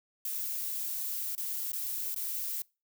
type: noise with dropouts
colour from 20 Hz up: violet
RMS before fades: -35 dBFS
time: 0.25-2.62 s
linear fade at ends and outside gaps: 2 ms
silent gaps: 1.352-1.378 / 1.719-1.731 / 2.145-2.161 s
effects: noise-tail reverb RT60 0.3 s tail -25 dB re dry